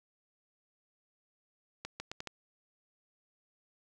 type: accelerating click train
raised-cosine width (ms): 0.2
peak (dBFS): -22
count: 5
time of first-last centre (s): 1.85-2.273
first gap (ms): 150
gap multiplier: 0.77
effects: none